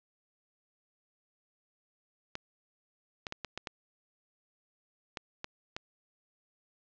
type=clicks; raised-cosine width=0.2 ms; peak=-19 dBFS; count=9; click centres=2.354 / 3.268 / 3.324 / 3.447 / 3.576 / 3.672 / 5.172 / 5.444 / 5.765 s; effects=low-pass 5000 Hz 12 dB/octave